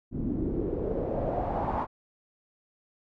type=noise with low-pass filter sweep; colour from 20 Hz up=pink; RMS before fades=-30 dBFS; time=0.11-1.87 s; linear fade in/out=50 ms; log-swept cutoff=250 to 1000 Hz; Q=3.6; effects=none